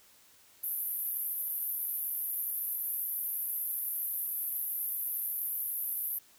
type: band-pass noise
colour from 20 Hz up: white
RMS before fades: -35 dBFS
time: 0.63-6.19 s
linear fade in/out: 10 ms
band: 11000 to 14000 Hz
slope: 96 dB/octave
effects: white hiss -61 dBFS RMS until 6.38 s